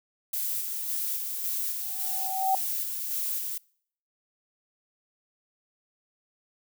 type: noise with tremolo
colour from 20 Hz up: violet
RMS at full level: -30 dBFS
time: 0.33-3.58 s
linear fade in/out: 5 ms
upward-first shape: square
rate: 1.8 Hz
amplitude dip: 30%
type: tone with exponential growth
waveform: sine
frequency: 766 Hz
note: G5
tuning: 40 cents flat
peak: -19 dBFS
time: 1.81-2.55 s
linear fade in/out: 2 ms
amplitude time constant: 160 ms
effects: noise-tail reverb RT60 0.6 s tail -25 dB re dry